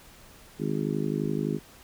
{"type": "harmonic tone", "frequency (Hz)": 51.7, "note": "G#1", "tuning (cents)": -7, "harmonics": [3, 4, 5, 6, 7, 8], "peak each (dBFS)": [-31, -32, -33, -34, -34, -35], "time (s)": [0.58, 1.6], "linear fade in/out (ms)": 50, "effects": ["pink hiss -52 dBFS RMS until 1.83 s"]}